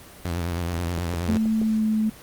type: tone with vibrato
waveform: sawtooth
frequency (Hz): 86.1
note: F2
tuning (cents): -24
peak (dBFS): -21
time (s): 0.25-1.37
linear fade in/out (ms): 0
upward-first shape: sine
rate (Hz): 9.4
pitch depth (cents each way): 68
type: click train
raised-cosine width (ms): 2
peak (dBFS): -19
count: 5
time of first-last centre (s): 0.98-1.616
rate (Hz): 6.29
type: tone with pitch glide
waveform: sine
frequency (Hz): 220 to 217.2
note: A3 to A3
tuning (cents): 0 to -22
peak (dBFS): -19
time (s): 1.28-2.1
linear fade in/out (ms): 10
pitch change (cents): -22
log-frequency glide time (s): 1.6-1.84
effects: pink hiss -45 dBFS RMS until 2.22 s + Opus 24 kbps